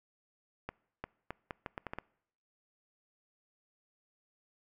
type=accelerating click train; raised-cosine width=0.5 ms; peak=-23 dBFS; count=9; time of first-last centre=0.69-1.986 s; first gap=350 ms; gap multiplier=0.76; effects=noise-tail reverb RT60 0.7 s tail -24 dB re dry